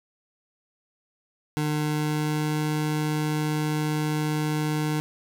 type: tone with pitch glide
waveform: 25% pulse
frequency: 151.1 to 152.5 Hz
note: D3 to D#3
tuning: +50 to -34 cents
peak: -20 dBFS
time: 1.57-5 s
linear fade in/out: 0 ms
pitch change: +16 cents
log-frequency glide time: 1.76-2.6 s
effects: none